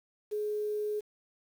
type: tone with quantisation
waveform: sine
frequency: 421 Hz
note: G#4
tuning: 24 cents sharp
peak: -30 dBFS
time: 0.31-1.01 s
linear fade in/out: 20 ms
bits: 9
effects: none